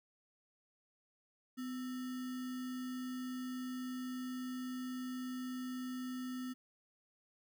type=tone with sample-and-hold; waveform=sine; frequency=253.2 Hz; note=B3; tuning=43 cents sharp; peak=-39 dBFS; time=1.57-6.54 s; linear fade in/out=20 ms; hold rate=1575 Hz; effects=none